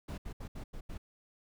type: noise bursts at uneven times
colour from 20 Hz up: brown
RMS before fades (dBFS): -41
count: 6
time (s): 0.08-0.18 / 0.25-0.33 / 0.4-0.48 / 0.55-0.64 / 0.73-0.81 / 0.89-0.98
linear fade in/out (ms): 10
effects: none